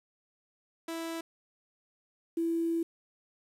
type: tone pair in turn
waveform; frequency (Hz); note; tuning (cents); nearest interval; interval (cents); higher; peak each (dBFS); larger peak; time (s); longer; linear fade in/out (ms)
sawtooth / sine; 329.6 / 332.7; E4 / E4; 0 / +16; unison; 16; second; -31 / -27; second; 0.88-1.21 / 2.37-2.83; second; 5
effects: resampled to 32000 Hz + 9-bit